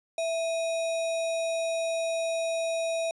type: tone with sample-and-hold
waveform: sine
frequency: 659.3 Hz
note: E5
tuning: in tune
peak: -26 dBFS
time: 0.18-3.11 s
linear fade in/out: 2 ms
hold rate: 3150 Hz
effects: resampled to 24000 Hz